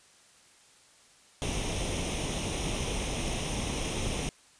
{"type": "noise with comb filter", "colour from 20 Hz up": "pink", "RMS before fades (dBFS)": -32, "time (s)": [1.42, 4.29], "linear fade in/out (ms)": 0, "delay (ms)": 0.33, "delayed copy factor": 0.65, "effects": ["white hiss -59 dBFS RMS until 4.59 s", "resampled to 22050 Hz"]}